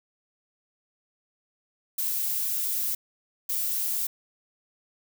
violet noise bursts at uneven times, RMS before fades -28 dBFS, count 2, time 1.98-2.95 / 3.49-4.07 s, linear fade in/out 5 ms, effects none

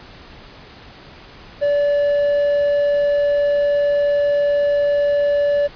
triangle tone, 577 Hz, D5, 31 cents flat, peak -12 dBFS, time 1.61-5.68 s, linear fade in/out 20 ms, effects pink hiss -41 dBFS RMS until 5.75 s + resampled to 11025 Hz

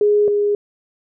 sine tone pair in turn, 415.3 / 411.5 Hz, G#4 / G#4, 0 / -16 cents, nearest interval unison, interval 16 cents, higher first, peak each -11 / -14 dBFS, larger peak first, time 0.01-0.28 / 0.28-0.55 s, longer neither, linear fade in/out 2 ms, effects none

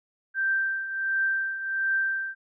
sine tone with tremolo, 1568 Hz, G6, in tune, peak -21 dBFS, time 0.34-2.35 s, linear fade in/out 50 ms, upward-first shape triangle, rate 1.4 Hz, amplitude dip 70%, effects none

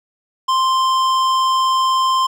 triangle tone with hard clipping, 1046 Hz, C6, 1 cent flat, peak -15 dBFS, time 0.48-2.27 s, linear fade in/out 10 ms, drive 16 dB, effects none

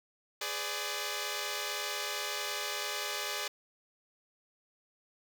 5% pulse chord, G# diminished, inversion none, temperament equal with one note detuned, 415.3 / 506.9 / 587.3 Hz, G#4 / B4 / D5, 0 / +45 / 0 cents, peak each -27 / -29 / -26 dBFS, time 0.41-3.48 s, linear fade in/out 5 ms, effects none

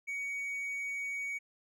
triangle tone, 2247 Hz, C#7, 23 cents sharp, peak -33 dBFS, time 0.07-1.39 s, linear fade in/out 20 ms, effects none

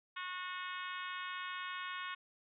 harmonic tone, 364.8 Hz, F#4, 24 cents flat, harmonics 3 / 4 / 5 / 6 / 7 / 8 / 9 / 10, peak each -44 / -46 / -48 / -50 / -51 / -52 / -53 / -54 dBFS, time 0.16-2.15 s, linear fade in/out 10 ms, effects none

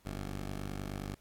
10% pulse tone pair together, 49.61 / 92.5 Hz, G1 / F#2, +21 / 0 cents, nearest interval major seventh, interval 1079 cents, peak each -30 / -39 dBFS, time 0.05-1.15 s, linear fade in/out 10 ms, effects pink hiss -67 dBFS RMS until 1.2 s + AAC 64 kbps

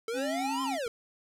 square exponential two-way sweep, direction up then down, 440 to 1066 to 440 Hz, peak -32 dBFS, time 0.08-0.88 s, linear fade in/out 2 ms, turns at 0.63 s
square tone with vibrato, 270 Hz, C#4, 45 cents flat, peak -34 dBFS, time 0.13-0.79 s, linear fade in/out 50 ms, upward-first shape triangle, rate 11 Hz, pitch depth 25 cents each way
click, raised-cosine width 3 ms, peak -40 dBFS, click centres 0.866 s
effects low-pass 11000 Hz 12 dB/octave + 10-bit

